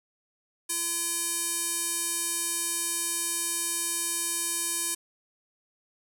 square tone with band-pass filter, 340 Hz, F4, 46 cents flat, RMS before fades -30 dBFS, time 0.69-4.95 s, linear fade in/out 10 ms, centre 9600 Hz, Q 2.3, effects none

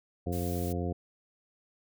harmonic tone, 87.7 Hz, F2, 8 cents sharp, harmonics 1 / 2 / 3 / 4 / 5 / 6 / 8, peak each -33 / -36 / -38 / -39 / -40 / -41 / -42 dBFS, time 0.26-0.93 s, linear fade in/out 10 ms
blue noise, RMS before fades -44 dBFS, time 0.32-0.73 s, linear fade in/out 10 ms
effects none

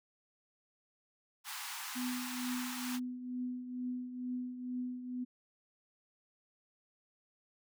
pink high-pass noise, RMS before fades -43 dBFS, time 1.44-3 s, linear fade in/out 50 ms, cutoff 790 Hz, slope 96 dB/octave
sine tone with tremolo, 249.7 Hz, B3, 19 cents sharp, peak -34 dBFS, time 1.95-5.25 s, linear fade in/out 20 ms, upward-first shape triangle, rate 2.2 Hz, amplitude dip 65%
effects none

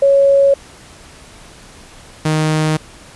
sine / sawtooth tone pair in turn, 554.4 / 155.57 Hz, C#5 / D#3, 0 / 0 cents, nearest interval octave + minor seventh, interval 2200 cents, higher first, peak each -7 / -9 dBFS, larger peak first, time 0.02-0.54 / 2.25-2.77 s, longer neither, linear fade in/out 5 ms, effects pink hiss -40 dBFS RMS until 3.15 s + resampled to 24000 Hz

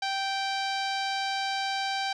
sawtooth tone with low-pass filter, 781 Hz, G5, 7 cents flat, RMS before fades -30 dBFS, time 0.02-2.13 s, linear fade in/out 5 ms, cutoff 4600 Hz, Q 2.3, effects none

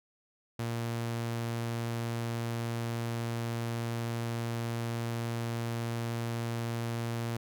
sawtooth tone, 116.54 Hz, A#2, in tune, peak -28 dBFS, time 0.59-7.37 s, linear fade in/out 5 ms, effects none

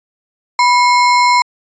sine tone with sample-and-hold, 985 Hz, B5, 5 cents flat, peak -7 dBFS, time 0.59-1.42 s, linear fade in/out 2 ms, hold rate 3150 Hz, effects resampled to 16000 Hz

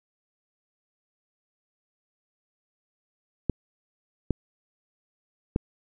clicks, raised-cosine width 3 ms, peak -10 dBFS, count 3, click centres 3.497 / 4.307 / 5.561 s, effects none

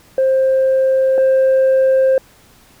sine tone pair in turn, 528 / 528 Hz, C5 / C5, +16 / +16 cents, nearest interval unison, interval 0 cents, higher neither, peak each -9 / -7 dBFS, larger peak second, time 0.18-1.18 / 1.18-2.18 s, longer neither, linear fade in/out 2 ms, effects tanh soft clip ceiling -8 dBFS + pink hiss -48 dBFS RMS until 2.8 s

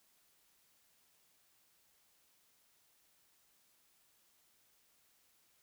silence, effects white hiss -72 dBFS RMS until 5.62 s

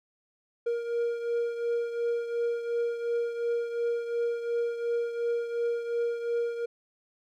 triangle beating tone pair, 470 / 472.8 Hz, A#4 / A#4, +14 / +24 cents, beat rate 2.8 Hz, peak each -26 / -33 dBFS, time 0.66-6.66 s, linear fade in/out 10 ms, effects none

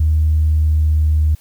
sine tone with pitch glide, 77.78 to 76.84 Hz, D#2 to D#2, 0 to -21 cents, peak -10 dBFS, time 0-1.35 s, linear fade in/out 5 ms, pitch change -21 cents, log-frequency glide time 0.13-1.19 s, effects tanh soft clip ceiling -6 dBFS + white hiss -51 dBFS RMS until 1.4 s

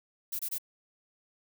violet noise bursts, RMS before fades -34 dBFS, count 3, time 0.32-0.584 s, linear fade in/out 10 ms, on 72 ms, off 24 ms, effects none

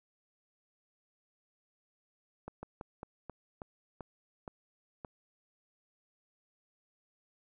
slowing click train, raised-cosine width 1 ms, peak -28 dBFS, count 9, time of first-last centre 2.48-5.048 s, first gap 150 ms, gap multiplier 1.21, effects none

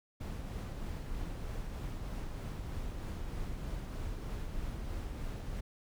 brown noise with tremolo, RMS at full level -38 dBFS, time 0.2-5.61 s, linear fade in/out 10 ms, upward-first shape triangle, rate 3.2 Hz, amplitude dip 30%, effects none

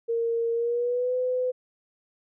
sine tone with pitch glide, 462.8 to 504.7 Hz, A#4 to B4, -13 to +38 cents, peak -23 dBFS, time 0.08-1.52 s, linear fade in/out 20 ms, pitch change +151 cents, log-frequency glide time 0.53-1.15 s, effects none

